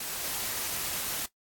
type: noise with level steps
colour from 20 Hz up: white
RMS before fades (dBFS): -35 / -33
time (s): 0-1.26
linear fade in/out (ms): 5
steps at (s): 0.23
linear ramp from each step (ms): 20
effects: noise-tail reverb RT60 0.1 s tail -18 dB re dry + AAC 64 kbps